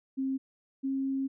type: tone pair in turn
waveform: sine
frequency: 266.8 / 269.4 Hz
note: C4 / C#4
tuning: +34 / -49 cents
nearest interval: unison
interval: 17 cents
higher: second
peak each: -28 dBFS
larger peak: neither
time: 0.17-0.38 / 0.83-1.28 s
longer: second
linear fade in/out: 20 ms
effects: none